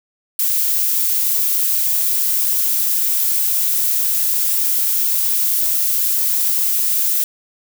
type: noise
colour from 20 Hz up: violet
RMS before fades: -17 dBFS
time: 0.39-7.24 s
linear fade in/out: 2 ms
effects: none